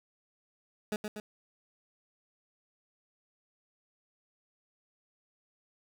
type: tone with echo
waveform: 20% pulse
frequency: 211.2 Hz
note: G#3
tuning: 29 cents sharp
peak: -26 dBFS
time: 0.92-0.96 s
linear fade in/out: 2 ms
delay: 120 ms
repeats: 2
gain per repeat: -4 dB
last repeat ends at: 1.2 s
effects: none